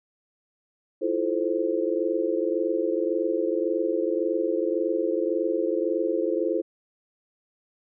sine chord, F major seventh, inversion third, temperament just, 327.4 / 349.2 / 436.5 / 523.8 Hz, E4 / F4 / A4 / C5, -12 / 0 / -14 / +2 cents, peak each -28 dBFS, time 1.01-6.62 s, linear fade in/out 20 ms, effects none

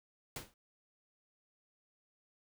pink noise with exponential decay, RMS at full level -38 dBFS, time 0.36-0.54 s, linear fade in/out 2 ms, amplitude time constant 39 ms, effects none

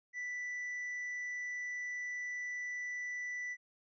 triangle tone, 1975 Hz, B6, in tune, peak -36 dBFS, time 0.13-3.57 s, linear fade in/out 50 ms, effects resampled to 16000 Hz

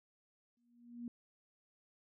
sine tone with exponential growth, 238.6 Hz, A#3, 41 cents sharp, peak -39 dBFS, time 0.57-1.08 s, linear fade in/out 2 ms, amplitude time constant 110 ms, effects none

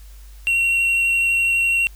triangle tone with vibrato, 2737 Hz, F7, 36 cents flat, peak -14 dBFS, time 0.47-1.87 s, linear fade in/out 0 ms, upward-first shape sine, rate 12 Hz, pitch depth 9 cents each way, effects added 50 Hz sine -38 dBFS peak until 1.95 s + white hiss -52 dBFS RMS until 1.95 s

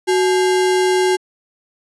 sine tone with sample-and-hold, 370 Hz, F#4, in tune, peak -12 dBFS, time 0.07-1.17 s, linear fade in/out 20 ms, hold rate 1225 Hz, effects resampled to 24000 Hz

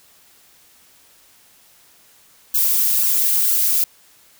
violet noise with flanger, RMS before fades -17 dBFS, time 2.54-3.84 s, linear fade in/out 5 ms, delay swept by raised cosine 0.67 to 5.97 ms, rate 2 Hz, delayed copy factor +0.95, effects white hiss -52 dBFS RMS until 4.39 s

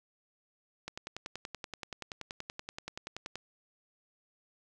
click train, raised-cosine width 0.2 ms, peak -22 dBFS, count 27, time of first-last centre 0.88-3.356 s, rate 10.5 Hz, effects none

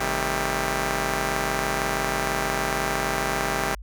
5% pulse chord, A half-diminished seventh, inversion first, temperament just, 132 / 158.4 / 198 / 220 Hz, C3 / Eb3 / G3 / A3, +16 / +31 / +18 / 0 cents, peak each -19 / -19 / -19 / -21 dBFS, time 0-3.75 s, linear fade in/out 2 ms, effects added 50 Hz sine -36 dBFS peak until 3.82 s

